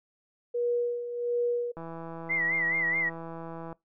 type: tone with tremolo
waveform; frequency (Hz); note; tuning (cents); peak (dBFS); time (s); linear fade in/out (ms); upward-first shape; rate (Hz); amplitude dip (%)
sine; 480.5; B4; -48; -24; 0.54-1.72; 10; sine; 1.4; 65
type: click train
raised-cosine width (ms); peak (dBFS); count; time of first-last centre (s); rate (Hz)
1; -27; 324; 1.77-3.728; 165
type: tone with vibrato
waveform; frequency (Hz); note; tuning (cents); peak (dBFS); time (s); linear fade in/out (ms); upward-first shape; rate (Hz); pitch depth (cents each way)
sine; 2005; B6; +26; -25; 2.29-3.1; 20; sine; 4.7; 99
effects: noise-tail reverb RT60 0.2 s tail -24 dB re dry